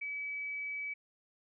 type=tone; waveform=sine; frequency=2288 Hz; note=D7; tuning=46 cents flat; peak=-36 dBFS; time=0.01-0.94 s; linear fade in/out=10 ms; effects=none